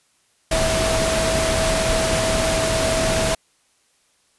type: tone in noise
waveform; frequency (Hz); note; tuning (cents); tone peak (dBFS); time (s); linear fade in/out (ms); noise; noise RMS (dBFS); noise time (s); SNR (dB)
sine; 648; E5; -30; -21; 0.51-3.35; 5; pink; -21; 0.51-3.35; -3
effects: white hiss -62 dBFS RMS until 4.38 s + resampled to 24000 Hz